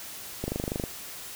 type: click train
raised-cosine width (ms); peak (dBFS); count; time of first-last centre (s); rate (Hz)
2; -16; 11; 0.44-0.838; 25.1
effects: white hiss -41 dBFS RMS until 1.35 s